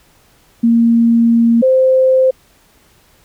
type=tone pair in turn; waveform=sine; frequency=232 / 520.8 Hz; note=A#3 / C5; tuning=-8 / -8 cents; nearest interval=octave + major second; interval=1400 cents; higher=second; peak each=-7 dBFS; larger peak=neither; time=0.63-1.62 / 1.62-2.31 s; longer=first; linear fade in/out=10 ms; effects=pink hiss -51 dBFS RMS until 3.24 s